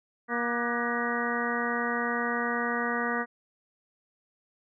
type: harmonic tone with a mistuned harmonic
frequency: 237.7 Hz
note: A#3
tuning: 34 cents sharp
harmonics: 1 / 2 / 3 / 4 / 5 / 6 / 7 / 8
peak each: -33 / -34 / -36 / -38 / -34 / -35 / -38 / -33 dBFS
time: 0.28-3.26 s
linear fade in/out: 50 ms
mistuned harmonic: 6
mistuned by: +68 cents
effects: none